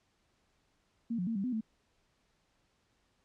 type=tone with pitch steps; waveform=sine; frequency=231.8 / 179.3 / 227.5 / 195.7 / 252.5 / 220.2 Hz; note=A#3 / F3 / A#3 / G3 / B3 / A3; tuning=-10 / +46 / -42 / -3 / +39 / +2 cents; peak=-31 dBFS; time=1.1-1.61 s; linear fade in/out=10 ms; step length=85 ms; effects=pink hiss -74 dBFS RMS until 3.24 s + low-pass 7000 Hz 12 dB/octave